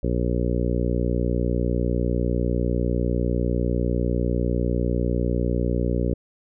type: harmonic tone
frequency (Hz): 60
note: B1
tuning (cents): -49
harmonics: 1 / 2 / 3 / 4 / 5 / 6 / 7 / 8 / 9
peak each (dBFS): -24 / -27 / -29 / -30 / -31 / -32 / -32 / -33 / -34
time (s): 0.03-6.14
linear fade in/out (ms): 5
effects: none